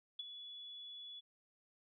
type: tone with ADSR envelope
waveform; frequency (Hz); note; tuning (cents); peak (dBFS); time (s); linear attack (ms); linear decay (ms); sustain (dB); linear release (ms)
sine; 3415; G#7; +48; -38; 0.19-1.21; 6; 22; -10; 23
effects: none